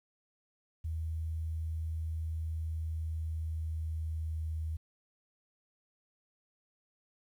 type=tone with pitch glide; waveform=sine; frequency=80.2 to 79.42 Hz; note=E2 to D#2; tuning=-47 to +36 cents; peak=-33 dBFS; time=0.84-4.77 s; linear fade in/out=10 ms; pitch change=-17 cents; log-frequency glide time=2.31-4.58 s; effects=11-bit